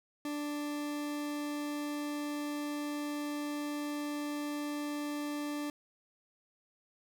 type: tone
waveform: 40% pulse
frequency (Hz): 293.7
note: D4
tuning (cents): 0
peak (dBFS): -34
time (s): 0.25-5.7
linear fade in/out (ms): 2
effects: none